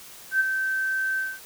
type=tone with ADSR envelope; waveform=sine; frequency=1549 Hz; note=G6; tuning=21 cents flat; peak=-16 dBFS; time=0.31-1.4 s; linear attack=89 ms; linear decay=24 ms; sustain=-7 dB; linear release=220 ms; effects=white hiss -45 dBFS RMS until 1.45 s